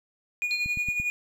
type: tone with tremolo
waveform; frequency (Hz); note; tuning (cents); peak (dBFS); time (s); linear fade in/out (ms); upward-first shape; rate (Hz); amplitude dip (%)
triangle; 2448; D#7; -29; -22; 0.42-1.1; 0; sine; 11; 55
type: tone with exponential decay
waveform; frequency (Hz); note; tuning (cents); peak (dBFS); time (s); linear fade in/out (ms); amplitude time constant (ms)
sine; 4192; C8; +2; -29; 0.51-1.02; 0; 110
type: click train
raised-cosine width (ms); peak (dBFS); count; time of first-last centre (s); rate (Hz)
5; -25; 4; 0.66-1; 8.83
effects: none